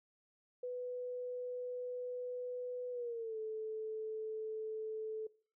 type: tone with pitch glide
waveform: sine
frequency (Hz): 496 to 436.8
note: B4 to A4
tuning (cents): +7 to -13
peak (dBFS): -38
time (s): 0.63-5.27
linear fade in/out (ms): 5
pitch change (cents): -220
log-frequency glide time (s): 2.91-3.38
effects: noise-tail reverb RT60 0.4 s tail -20 dB re dry